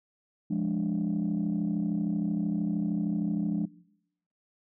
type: chord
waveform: sine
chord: D diminished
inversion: first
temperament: equal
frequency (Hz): 174.61 / 207.7 / 293.7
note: F3 / Ab3 / D4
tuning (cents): 0 / 0 / 0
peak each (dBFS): -29 / -28 / -31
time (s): 0.5-3.66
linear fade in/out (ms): 10
effects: noise-tail reverb RT60 0.8 s tail -21 dB re dry + tanh soft clip ceiling -21 dBFS